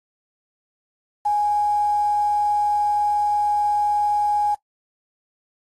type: tone with quantisation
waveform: sine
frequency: 830.6 Hz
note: G#5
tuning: in tune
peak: -17 dBFS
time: 1.25-4.55 s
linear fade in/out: 10 ms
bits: 7
effects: noise-tail reverb RT60 0.1 s tail -20 dB re dry + AAC 32 kbps